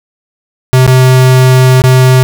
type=tone with dropouts; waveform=square; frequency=129 Hz; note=C3; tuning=24 cents flat; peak=-3 dBFS; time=0.73-2.23 s; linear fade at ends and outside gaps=0 ms; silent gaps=0.865-0.877 / 1.819-1.839 s; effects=none